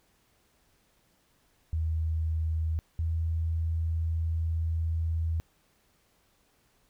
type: tone pair in turn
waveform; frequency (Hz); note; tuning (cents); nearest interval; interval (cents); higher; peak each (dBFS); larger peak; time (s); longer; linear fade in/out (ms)
sine; 80.1 / 81.64; E2 / E2; -49 / -16; unison; 33; second; -26 / -26; neither; 1.73-2.79 / 2.99-5.4; second; 0
effects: pink hiss -68 dBFS RMS until 6.89 s